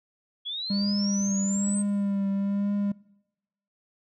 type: linear sweep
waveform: sine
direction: up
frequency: 3302 to 8372 Hz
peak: -30 dBFS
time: 0.45-1.83 s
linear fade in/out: 20 ms
type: tone with vibrato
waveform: triangle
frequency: 200 Hz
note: G3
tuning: 35 cents sharp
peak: -22 dBFS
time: 0.7-2.92 s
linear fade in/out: 5 ms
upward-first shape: triangle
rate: 1.1 Hz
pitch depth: 31 cents each way
effects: noise-tail reverb RT60 0.9 s tail -23 dB re dry